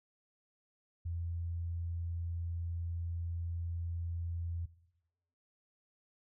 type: tone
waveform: sine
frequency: 84.9 Hz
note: F2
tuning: 48 cents flat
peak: -35 dBFS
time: 1.05-4.66 s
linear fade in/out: 10 ms
effects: noise-tail reverb RT60 0.9 s tail -19 dB re dry